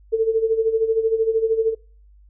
sine tone with tremolo, 447 Hz, A4, 27 cents sharp, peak -13 dBFS, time 0.12-1.75 s, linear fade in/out 20 ms, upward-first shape sine, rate 13 Hz, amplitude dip 70%, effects noise-tail reverb RT60 0.4 s tail -23 dB re dry + added 50 Hz sine -47 dBFS peak until 2.29 s

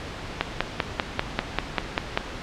click train, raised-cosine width 0.3 ms, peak -4 dBFS, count 10, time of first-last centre 0.41-2.175 s, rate 5.1 Hz, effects pink hiss -35 dBFS RMS until 2.42 s + low-pass 4000 Hz 12 dB/octave

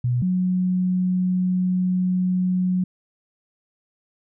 sine tone pair in turn, 123 / 183.02 Hz, B2 / F#3, -7 / -19 cents, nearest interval perfect fifth, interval 688 cents, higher second, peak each -18 dBFS, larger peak neither, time 0.04-0.22 / 0.22-2.84 s, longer second, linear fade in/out 5 ms, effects none

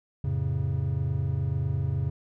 triangle chord, F augmented, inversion none, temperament just, 87.31 / 109.13 / 136.42 Hz, F2 / A2 / C#3, 0 / -14 / -27 cents, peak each -28 / -29 / -26 dBFS, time 0.24-2.1 s, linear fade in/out 5 ms, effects none

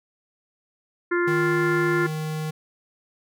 harmonic tone, 349.2 Hz, F4, in tune, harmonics 1 / 3 / 4 / 5 / 6, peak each -21 / -31 / -27 / -29 / -35 dBFS, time 1.11-2.07 s, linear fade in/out 10 ms
square tone, 155.56 Hz, D#3, in tune, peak -27 dBFS, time 1.27-2.51 s, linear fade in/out 10 ms
effects none

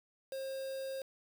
triangle tone with quantisation, 535 Hz, C5, 38 cents sharp, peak -36 dBFS, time 0.32-1.02 s, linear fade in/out 2 ms, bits 8, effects none

